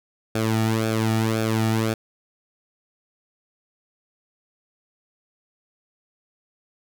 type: tone with flanger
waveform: sawtooth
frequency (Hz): 111.2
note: A2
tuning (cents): +19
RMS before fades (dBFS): -22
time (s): 0.35-1.94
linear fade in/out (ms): 5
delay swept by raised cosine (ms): 1 to 1.96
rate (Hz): 1.9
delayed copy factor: -0.75
effects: none